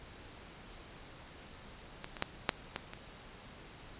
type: clicks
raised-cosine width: 0.3 ms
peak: -24 / -27 / -14 / -10 / -19 / -27 dBFS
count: 6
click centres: 2.044 / 2.168 / 2.224 / 2.492 / 2.761 / 2.935 s
effects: pink hiss -52 dBFS RMS until 3.99 s + resampled to 8000 Hz